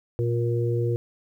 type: harmonic tone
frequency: 118.2 Hz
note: A#2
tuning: 24 cents sharp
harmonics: 1 / 3 / 4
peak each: -23 / -28 / -29 dBFS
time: 0.19-0.96 s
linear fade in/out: 0 ms
effects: 10-bit